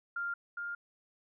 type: tone pair in turn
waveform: sine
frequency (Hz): 1396.9 / 1405.8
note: F6 / F6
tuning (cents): 0 / +11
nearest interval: unison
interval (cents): 11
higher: second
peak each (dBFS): -33 / -36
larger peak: first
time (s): 0.16-0.34 / 0.57-0.75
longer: neither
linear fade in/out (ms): 5
effects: none